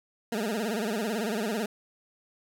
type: tone with vibrato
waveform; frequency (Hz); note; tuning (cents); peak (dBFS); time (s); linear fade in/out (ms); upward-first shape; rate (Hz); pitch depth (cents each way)
20% pulse; 217.2; A3; -22; -23; 0.32-1.66; 5; sine; 18; 150
effects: none